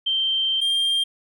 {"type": "tone pair in turn", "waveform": ["sine", "triangle"], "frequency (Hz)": [3136, 3193], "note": ["G7", "G7"], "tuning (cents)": [0, 31], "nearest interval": "unison", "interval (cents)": 31, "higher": "second", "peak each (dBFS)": [-19, -17], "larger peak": "second", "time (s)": [[0.06, 0.61], [0.61, 1.04]], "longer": "first", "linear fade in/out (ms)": 10, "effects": []}